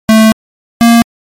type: tone pair in turn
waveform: square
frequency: 220 / 233.1 Hz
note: A3 / A#3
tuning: 0 / 0 cents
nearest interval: minor second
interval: 100 cents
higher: second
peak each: -3 dBFS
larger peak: neither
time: 0.09-0.32 / 0.81-1.02 s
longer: first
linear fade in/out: 0 ms
effects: MP3 64 kbps